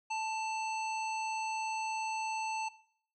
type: harmonic tone with a mistuned harmonic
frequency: 880 Hz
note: A5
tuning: in tune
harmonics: 1 / 3 / 5 / 7 / 9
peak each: -34 / -39 / -49 / -48 / -53 dBFS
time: 0.1-2.69 s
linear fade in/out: 10 ms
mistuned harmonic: 3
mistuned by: +15 cents
effects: noise-tail reverb RT60 0.6 s tail -19 dB re dry